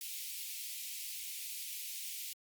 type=high-pass noise; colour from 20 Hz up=white; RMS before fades=-43 dBFS; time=0.01-2.33 s; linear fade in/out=2 ms; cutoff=2200 Hz; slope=48 dB/octave; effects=Opus 48 kbps